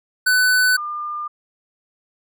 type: tone pair in turn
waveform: square / sine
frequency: 1500 / 1202.3 Hz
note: F#6 / D6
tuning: +23 / +40 cents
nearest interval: major third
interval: 383 cents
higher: first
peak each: -14 / -24 dBFS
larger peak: first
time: 0.26-0.77 / 0.77-1.28 s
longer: neither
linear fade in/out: 10 ms
effects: none